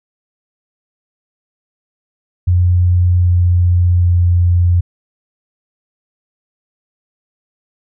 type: tone with pitch steps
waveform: sine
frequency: 89.1 / 88.48 / 87.87 Hz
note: F2 / F2 / F2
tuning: +35 / +23 / +11 cents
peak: -8 dBFS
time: 2.47-4.81 s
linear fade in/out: 10 ms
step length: 780 ms
effects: none